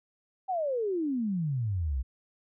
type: exponential sweep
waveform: sine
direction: down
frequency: 784 to 59.7 Hz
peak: -27 dBFS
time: 0.48-2.03 s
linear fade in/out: 20 ms
effects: none